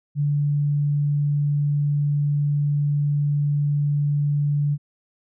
sine tone, 145.4 Hz, D3, 17 cents flat, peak -18 dBFS, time 0.15-4.78 s, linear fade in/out 50 ms, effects none

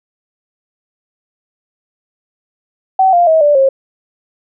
sine tone with pitch steps, 761 / 697.8 / 639.9 / 586.8 / 538.1 Hz, F#5 / F5 / D#5 / D5 / C5, +48 / -2 / +48 / -2 / +48 cents, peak -6 dBFS, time 2.99-3.69 s, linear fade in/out 5 ms, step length 140 ms, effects none

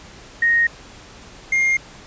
sine / triangle tone pair in turn, 1864.7 / 2122 Hz, A#6 / C7, 0 / +24 cents, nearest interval major second, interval 224 cents, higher second, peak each -13 dBFS, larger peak neither, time 0.42-0.67 / 1.52-1.77 s, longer neither, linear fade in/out 5 ms, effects pink hiss -42 dBFS RMS until 2.06 s + resampled to 16000 Hz

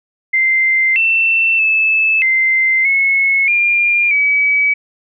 sine tone with pitch steps, 2084 / 2681 / 2617 / 2079 / 2187 / 2402 / 2280 Hz, C7 / E7 / E7 / C7 / C#7 / D7 / C#7, -7 / +29 / -13 / -12 / -24 / +38 / +48 cents, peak -10 dBFS, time 0.33-4.74 s, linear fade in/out 10 ms, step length 630 ms, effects none

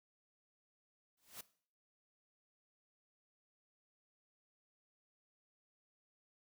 white noise with exponential growth, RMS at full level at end -45 dBFS, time 1.17-1.41 s, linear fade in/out 5 ms, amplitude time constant 51 ms, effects noise-tail reverb RT60 0.5 s tail -18 dB re dry

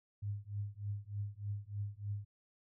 sine tone with tremolo, 102.3 Hz, G#2, 26 cents flat, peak -34 dBFS, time 0.22-2.25 s, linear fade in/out 10 ms, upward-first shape triangle, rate 3.3 Hz, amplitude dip 100%, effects none

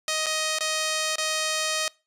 5% pulse tone with dropouts, 626 Hz, D#5, 10 cents sharp, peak -13 dBFS, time 0.08-1.88 s, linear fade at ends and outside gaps 1 ms, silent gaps 0.26-0.266 / 0.586-0.607 / 1.157-1.182 s, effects noise-tail reverb RT60 0.3 s tail -24 dB re dry + resampled to 32000 Hz

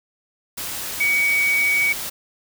sine tone in noise, 2257 Hz, C#7, 31 cents sharp, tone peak -16 dBFS, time 1-1.93 s, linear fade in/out 10 ms, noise white, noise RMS -29 dBFS, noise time 0.57-2.1 s, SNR +10 dB, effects none

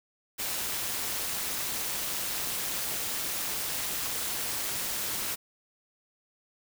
white noise with amplitude modulation, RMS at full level -30 dBFS, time 0.38-5.36 s, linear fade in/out 20 ms, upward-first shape sine, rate 211 Hz, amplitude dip 55%, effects none

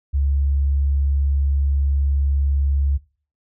sine tone, 69.8 Hz, C#2, 13 cents sharp, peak -16 dBFS, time 0.13-2.98 s, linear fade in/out 20 ms, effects noise-tail reverb RT60 0.4 s tail -20 dB re dry

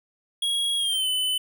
square tone with pitch glide, 3309 to 3017 Hz, G#7 to F#7, -7 to +33 cents, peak -23 dBFS, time 0.42-1.38 s, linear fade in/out 5 ms, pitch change -160 cents, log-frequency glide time 0.77-1.08 s, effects none

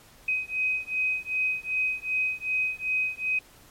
sine beating tone pair, 2517 / 2519.6 Hz, D#7 / D#7, +19 / +21 cents, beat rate 2.6 Hz, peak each -28 dBFS, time 0.28-3.39 s, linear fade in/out 5 ms, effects pink hiss -54 dBFS RMS until 3.7 s + MP3 64 kbps

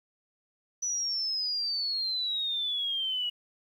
sine exponential sweep, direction down, 5970 to 2900 Hz, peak -28 dBFS, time 0.82-3.3 s, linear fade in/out 10 ms, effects 10-bit

